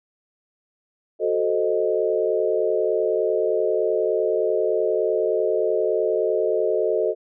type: chord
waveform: sine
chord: F# diminished seventh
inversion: none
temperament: equal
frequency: 370 / 440 / 523.3 / 622.3 Hz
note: F#4 / A4 / C5 / Eb5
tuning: 0 / 0 / 0 / 0 cents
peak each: -25 / -22 / -27 / -24 dBFS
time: 1.19-7.15 s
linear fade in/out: 50 ms
effects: none